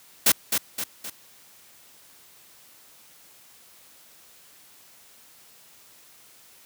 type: noise with echo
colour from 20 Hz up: white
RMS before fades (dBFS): -17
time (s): 0.26-0.32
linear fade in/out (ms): 5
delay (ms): 260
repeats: 3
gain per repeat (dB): -6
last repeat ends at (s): 1.1
effects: white hiss -53 dBFS RMS until 6.65 s + high-pass 80 Hz 12 dB/octave